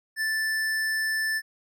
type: tone with hard clipping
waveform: sine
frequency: 1760 Hz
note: A6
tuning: in tune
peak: -26 dBFS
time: 0.16-1.42 s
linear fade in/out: 50 ms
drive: 15 dB
effects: none